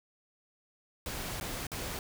pink noise with dropouts, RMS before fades -38 dBFS, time 1.06-1.99 s, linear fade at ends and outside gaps 1 ms, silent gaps 1.4-1.41 / 1.668-1.717 s, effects none

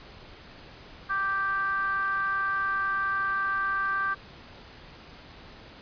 triangle ring-modulated tone, 197.5 Hz, G3, 13 cents sharp, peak -20 dBFS, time 1.09-4.15 s, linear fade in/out 20 ms, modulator 1370 Hz, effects pink hiss -48 dBFS RMS until 5.81 s + resampled to 11025 Hz

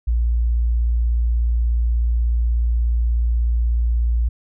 sine tone, 58.27 Hz, A#1, in tune, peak -15 dBFS, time 0.07-4.29 s, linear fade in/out 10 ms, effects none

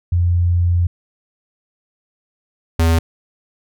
sine / square tone pair in turn, 87.31 / 82.41 Hz, F2 / E2, 0 / 0 cents, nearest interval minor second, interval 100 cents, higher first, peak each -12 dBFS, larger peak neither, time 0.12-0.87 / 2.79-2.99 s, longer first, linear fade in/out 5 ms, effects none

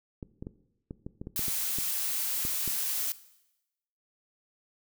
clicks, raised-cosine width 3 ms, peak -25 dBFS, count 12, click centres 0.228 / 0.425 / 0.469 / 0.909 / 1.065 / 1.215 / 1.271 / 1.393 / 1.482 / 1.786 / 2.451 / 2.677 s
blue noise, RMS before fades -31 dBFS, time 1.36-3.12 s, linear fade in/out 0 ms
effects noise-tail reverb RT60 0.9 s tail -17 dB re dry

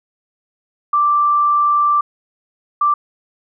sine tone bursts at uneven times, 1174.7 Hz, D6, in tune, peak -11 dBFS, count 2, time 0.93-2.01 / 2.81-2.94 s, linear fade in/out 5 ms, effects none

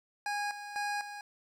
25% pulse tone with tremolo, 822 Hz, G#5, 18 cents flat, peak -28 dBFS, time 0.26-1.21 s, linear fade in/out 2 ms, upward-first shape square, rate 2 Hz, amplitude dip 65%, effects low-pass 8000 Hz 12 dB/octave + 10-bit

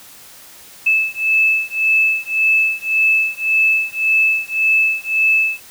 sine beating tone pair, 2616 / 2617.8 Hz, E7 / E7, -14 / -13 cents, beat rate 1.8 Hz, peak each -16 dBFS, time 0.86-5.6 s, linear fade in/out 10 ms, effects white hiss -41 dBFS RMS until 5.7 s

